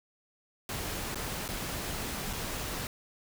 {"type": "noise with dropouts", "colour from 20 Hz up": "pink", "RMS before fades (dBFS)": -36, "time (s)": [0.69, 2.87], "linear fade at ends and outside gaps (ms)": 1, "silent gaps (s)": [[1.146, 1.156], [1.48, 1.488], [2.329, 2.333]], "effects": []}